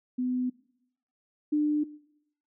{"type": "tone pair in turn", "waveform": "sine", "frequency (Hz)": [251.5, 299.1], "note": ["B3", "D4"], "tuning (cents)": [32, 32], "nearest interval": "minor third", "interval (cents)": 300, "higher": "second", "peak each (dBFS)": [-26, -22], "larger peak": "second", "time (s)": [[0.18, 0.5], [1.52, 1.84]], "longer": "neither", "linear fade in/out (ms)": 10, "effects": ["noise-tail reverb RT60 0.8 s tail -21 dB re dry"]}